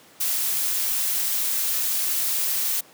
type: noise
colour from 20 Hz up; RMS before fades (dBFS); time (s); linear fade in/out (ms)
blue; -24; 0.2-2.81; 10
effects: pink hiss -51 dBFS RMS until 2.93 s + high-pass 200 Hz 12 dB/octave